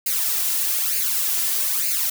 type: noise with flanger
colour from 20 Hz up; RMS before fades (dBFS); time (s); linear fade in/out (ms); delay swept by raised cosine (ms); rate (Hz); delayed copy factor
blue; -22; 0.06-2.1; 5; 0.43 to 2.93; 1.1; +0.7
effects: none